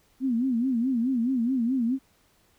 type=tone with vibrato; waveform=sine; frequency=246.9 Hz; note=B3; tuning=in tune; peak=-22 dBFS; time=0.2-1.99 s; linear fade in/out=50 ms; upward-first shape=sine; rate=4.7 Hz; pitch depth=150 cents each way; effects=pink hiss -64 dBFS RMS until 2.58 s